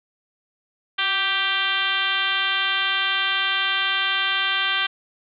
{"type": "tone with frequency modulation", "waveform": "sine", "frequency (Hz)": 2360, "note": "D7", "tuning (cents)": 8, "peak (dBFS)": -19, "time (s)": [0.98, 4.87], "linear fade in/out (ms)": 10, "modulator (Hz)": 398, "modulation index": 3.1, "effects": []}